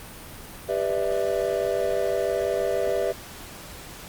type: chord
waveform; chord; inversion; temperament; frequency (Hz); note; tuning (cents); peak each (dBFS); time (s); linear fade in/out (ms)
triangle; E minor seventh; first; just; 395.6 / 494.4 / 593.3 / 659.3; G4 / B4 / D5 / E5; +16 / +2 / +18 / 0; -26; 0.68-3.13; 20
effects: pink hiss -41 dBFS RMS until 4.08 s + Opus 32 kbps